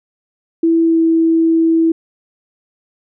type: tone with pitch glide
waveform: sine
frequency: 330 to 327.2 Hz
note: E4 to E4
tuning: +2 to -13 cents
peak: -9 dBFS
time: 0.63-1.92 s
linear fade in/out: 5 ms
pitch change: -15 cents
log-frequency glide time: 0.83-0.99 s
effects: none

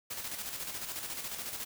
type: noise with tremolo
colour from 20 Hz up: white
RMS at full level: -38 dBFS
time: 0.1-1.65 s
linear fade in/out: 10 ms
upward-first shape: square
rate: 14 Hz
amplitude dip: 45%
effects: none

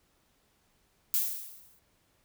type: noise with exponential decay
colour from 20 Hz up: violet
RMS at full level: -25 dBFS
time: 1.14-1.79 s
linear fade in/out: 0 ms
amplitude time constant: 140 ms
effects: pink hiss -70 dBFS RMS until 2.24 s

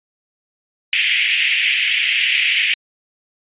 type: band-pass noise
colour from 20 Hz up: white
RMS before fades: -17 dBFS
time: 0.93-2.74 s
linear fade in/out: 0 ms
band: 2000 to 3100 Hz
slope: 48 dB/octave
effects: resampled to 8000 Hz

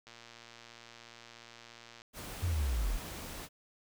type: click train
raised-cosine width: 0.2 ms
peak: -34 dBFS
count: 229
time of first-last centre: 0.07-2.019 s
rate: 117 Hz
type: noise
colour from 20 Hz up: pink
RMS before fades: -44 dBFS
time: 2.13-3.49 s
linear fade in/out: 50 ms
type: linear sweep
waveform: sine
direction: down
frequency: 92.5 to 36.1 Hz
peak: -29 dBFS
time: 2.42-2.98 s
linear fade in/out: 20 ms
effects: none

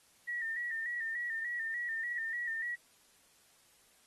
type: tone with vibrato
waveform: sine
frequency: 1864.7 Hz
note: A#6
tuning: in tune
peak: -34 dBFS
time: 0.27-2.76 s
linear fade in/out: 20 ms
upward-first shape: square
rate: 3.4 Hz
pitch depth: 53 cents each way
effects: white hiss -66 dBFS RMS until 4.06 s + AAC 32 kbps

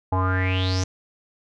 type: tone with low-pass filter sweep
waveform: square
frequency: 93.1 Hz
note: F#2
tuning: 11 cents sharp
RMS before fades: -22 dBFS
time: 0.12-0.84 s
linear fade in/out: 5 ms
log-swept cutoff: 850 to 6300 Hz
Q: 8.4
effects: none

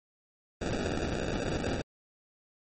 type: noise with sample-and-hold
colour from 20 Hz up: blue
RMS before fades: -32 dBFS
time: 0.61-1.82 s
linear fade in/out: 10 ms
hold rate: 1050 Hz
effects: MP3 32 kbps

